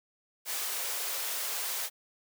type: high-pass noise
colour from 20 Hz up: white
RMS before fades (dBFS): -34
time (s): 0.45-1.9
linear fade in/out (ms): 50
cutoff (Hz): 430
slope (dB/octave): 24
effects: none